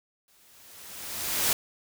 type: noise with exponential growth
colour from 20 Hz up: white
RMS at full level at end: -23 dBFS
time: 0.28-1.53 s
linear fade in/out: 1 ms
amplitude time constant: 270 ms
effects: none